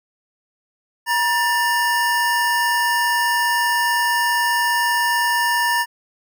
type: tone pair together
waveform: square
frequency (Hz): 952 / 1781.6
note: A#5 / A6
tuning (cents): +36 / +21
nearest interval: major seventh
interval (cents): 1085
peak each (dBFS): -20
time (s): 1.06-5.86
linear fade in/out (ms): 50
effects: none